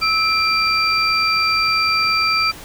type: tone cluster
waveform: sine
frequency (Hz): 1303 / 2367 / 4704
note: E6 / D7 / D8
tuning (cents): -20 / +13 / +2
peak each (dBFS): -19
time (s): 0.01-2.52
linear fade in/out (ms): 20
effects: pink hiss -37 dBFS RMS until 2.64 s